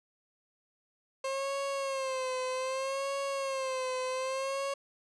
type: tone with vibrato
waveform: 30% pulse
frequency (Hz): 532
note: C5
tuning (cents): +29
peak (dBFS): -29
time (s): 1.24-4.74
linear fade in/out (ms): 5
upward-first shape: sine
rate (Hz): 0.64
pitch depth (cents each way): 68
effects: resampled to 22050 Hz